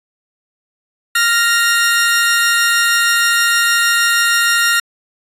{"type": "tone pair together", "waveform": "sawtooth", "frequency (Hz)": [1396.4, 1864], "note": ["F6", "A#6"], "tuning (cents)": [-1, -1], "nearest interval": "perfect fourth", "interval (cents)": 500, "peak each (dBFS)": [-10, -11], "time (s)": [1.15, 4.8], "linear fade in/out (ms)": 5, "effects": ["resampled to 32000 Hz"]}